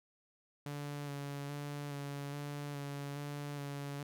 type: tone with vibrato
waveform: sawtooth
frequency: 143.3 Hz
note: D3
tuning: 42 cents flat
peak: -36 dBFS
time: 0.66-4.03 s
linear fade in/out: 2 ms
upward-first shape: square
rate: 1.2 Hz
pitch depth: 17 cents each way
effects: none